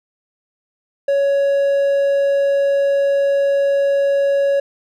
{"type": "tone", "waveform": "triangle", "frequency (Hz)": 558, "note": "C#5", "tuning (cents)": 11, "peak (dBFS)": -11, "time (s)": [1.08, 4.6], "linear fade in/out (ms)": 5, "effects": []}